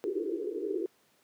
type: band-pass noise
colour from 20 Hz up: white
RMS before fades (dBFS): -33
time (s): 0.04-0.86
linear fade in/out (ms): 0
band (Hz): 310 to 450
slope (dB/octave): 96
effects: pink hiss -67 dBFS RMS until 1.23 s + high-pass 200 Hz 12 dB/octave